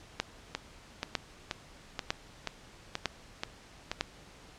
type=two click trains; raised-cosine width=0.2 ms; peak=-11 / -15 dBFS; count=5 / 8; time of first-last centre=0.2-4.01 / 0.55-3.915 s; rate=1.05 / 2.08 Hz; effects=pink hiss -54 dBFS RMS until 4.58 s + low-pass 7000 Hz 12 dB/octave